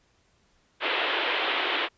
white band-pass noise, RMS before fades -27 dBFS, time 0.8-1.89 s, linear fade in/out 50 ms, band 310 to 3500 Hz, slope 48 dB/octave, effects pink hiss -66 dBFS RMS until 1.97 s + resampled to 16000 Hz

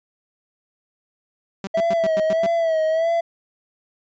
sawtooth tone bursts, 195 Hz, G3, 9 cents flat, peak -22 dBFS, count 7, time 1.64-2.464 s, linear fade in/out 2 ms, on 32 ms, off 100 ms
triangle tone with vibrato, 652 Hz, E5, 19 cents flat, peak -15 dBFS, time 1.74-3.21 s, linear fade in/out 10 ms, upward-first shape sine, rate 1.6 Hz, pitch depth 61 cents each way
effects resampled to 16000 Hz

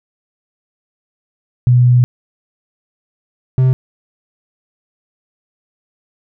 sine / triangle tone pair in turn, 123.47 / 129.52 Hz, B2 / C3, 0 / -17 cents, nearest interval minor second, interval 83 cents, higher second, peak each -6 dBFS, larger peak neither, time 1.67-2.04 / 3.58-3.73 s, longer first, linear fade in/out 0 ms, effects none

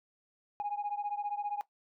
sine beating tone pair, 819 / 834 Hz, G#5 / G#5, -24 / +7 cents, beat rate 15 Hz, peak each -34 / -36 dBFS, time 0.6-1.61 s, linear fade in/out 0 ms, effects noise-tail reverb RT60 0.1 s tail -17 dB re dry + tanh soft clip ceiling -28 dBFS

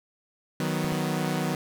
sawtooth chord, B major, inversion first, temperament equal, 155.56 / 185 / 246.9 Hz, D#3 / F#3 / B3, 0 / 0 / 0 cents, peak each -25 / -26 / -28 dBFS, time 0.6-1.55 s, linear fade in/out 2 ms
clicks, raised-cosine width 2 ms, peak -22 dBFS, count 2, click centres 0.846 / 0.923 s
effects none

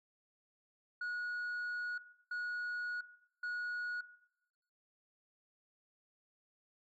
sine tone bursts at uneven times, 1455 Hz, F#6, 29 cents flat, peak -34 dBFS, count 3, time 1.01-1.98 / 2.31-3.01 / 3.43-4.01 s, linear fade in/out 5 ms, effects noise-tail reverb RT60 0.9 s tail -19 dB re dry + tanh soft clip ceiling -36 dBFS

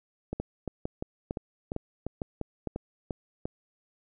two click trains, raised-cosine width 2 ms, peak -19 / -18 dBFS, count 10 / 6, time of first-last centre 0.33-3.455 / 0.4-2.673 s, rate 2.88 / 2.2 Hz, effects none

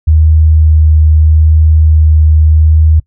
sine tone with vibrato, 78 Hz, D#2, 5 cents sharp, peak -3 dBFS, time 0.07-3 s, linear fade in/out 10 ms, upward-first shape sine, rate 0.8 Hz, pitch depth 10 cents each way, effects noise-tail reverb RT60 0.1 s tail -21 dB re dry

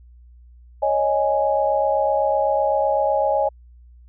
sine chord, C# suspended second, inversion none, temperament equal, 554.4 / 622.3 / 830.6 Hz, C#5 / D#5 / G#5, 0 / 0 / 0 cents, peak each -21 dBFS, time 0.82-3.49 s, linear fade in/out 10 ms, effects added 60 Hz sine -44 dBFS peak until 4.08 s

